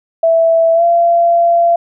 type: tone with pitch glide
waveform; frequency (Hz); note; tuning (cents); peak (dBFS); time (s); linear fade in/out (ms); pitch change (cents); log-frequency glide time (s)
sine; 659.3 to 683.7; E5 to F5; 0 to -37; -7; 0.23-1.76; 5; +63; 0.74-0.83
effects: none